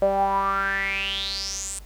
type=tone with band-pass filter sweep; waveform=sawtooth; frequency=195.7 Hz; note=G3; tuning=3 cents flat; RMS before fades=-25 dBFS; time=0.02-1.79 s; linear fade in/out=0 ms; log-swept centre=580 to 8700 Hz; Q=8.5; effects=added 50 Hz sine -40 dBFS peak until 1.85 s + pink hiss -53 dBFS RMS until 1.85 s